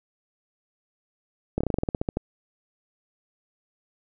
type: slowing click train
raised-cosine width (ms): 2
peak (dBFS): -11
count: 13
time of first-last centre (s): 1.58-2.171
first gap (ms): 26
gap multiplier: 1.11
effects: none